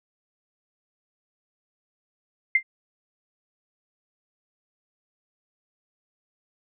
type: tone with exponential decay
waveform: sine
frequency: 2093 Hz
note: C7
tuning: in tune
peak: -12 dBFS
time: 2.55-2.63 s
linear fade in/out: 5 ms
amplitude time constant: 17 ms
effects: none